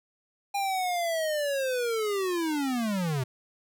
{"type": "linear sweep", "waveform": "square", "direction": "down", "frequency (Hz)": [809, 123.2], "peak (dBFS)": -27, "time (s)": [0.54, 3.24], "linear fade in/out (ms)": 10, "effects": []}